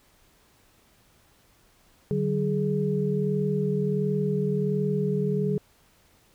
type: tone cluster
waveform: sine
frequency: 148.8 / 190.2 / 418.4 Hz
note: D3 / F#3 / G#4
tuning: +23 / +48 / +13 cents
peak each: -27 dBFS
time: 2.11-5.58 s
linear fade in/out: 0 ms
effects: pink hiss -61 dBFS RMS until 6.34 s